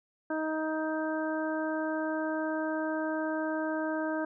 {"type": "harmonic tone", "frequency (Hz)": 313.8, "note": "D#4", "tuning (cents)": 15, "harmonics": [1, 2, 3, 4, 5], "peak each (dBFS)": [-32, -34, -39, -43, -38], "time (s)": [0.3, 4.25], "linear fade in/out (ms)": 5, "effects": []}